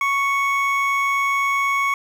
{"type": "tone pair together", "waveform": "triangle", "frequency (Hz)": [1109, 2218], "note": ["C#6", "C#7"], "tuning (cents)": [0, 0], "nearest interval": "octave", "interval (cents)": 1200, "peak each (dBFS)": [-18, -19], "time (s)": [0.01, 1.94], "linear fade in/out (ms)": 2, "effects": ["7-bit"]}